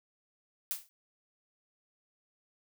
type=noise with exponential decay; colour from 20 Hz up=blue; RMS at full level=-31 dBFS; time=0.71-0.89 s; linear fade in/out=0 ms; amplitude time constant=38 ms; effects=none